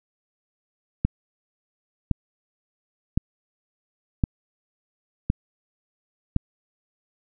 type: click train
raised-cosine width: 5 ms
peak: -7 dBFS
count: 6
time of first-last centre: 1.05-6.363 s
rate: 0.941 Hz
effects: none